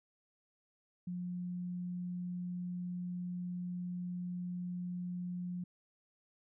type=tone; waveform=sine; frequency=178.3 Hz; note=F3; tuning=36 cents sharp; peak=-37 dBFS; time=1.07-5.64 s; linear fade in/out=5 ms; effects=none